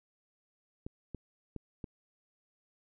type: clicks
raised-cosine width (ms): 3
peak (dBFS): -27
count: 4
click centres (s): 0.865 / 1.147 / 1.563 / 1.842
effects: none